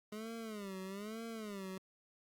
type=tone with vibrato; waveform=25% pulse; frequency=207.7 Hz; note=G#3; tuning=in tune; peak=-39 dBFS; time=0.12-1.78 s; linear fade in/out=5 ms; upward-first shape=sine; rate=1.1 Hz; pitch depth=170 cents each way; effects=Opus 48 kbps